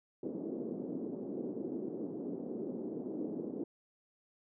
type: band-pass noise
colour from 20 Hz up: pink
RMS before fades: -40 dBFS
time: 0.23-3.64 s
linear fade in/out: 2 ms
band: 240 to 410 Hz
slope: 24 dB/octave
effects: none